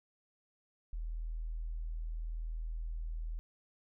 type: tone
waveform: sine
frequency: 40.42 Hz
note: E1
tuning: 33 cents flat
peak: -36 dBFS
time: 0.93-3.39 s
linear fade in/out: 0 ms
effects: none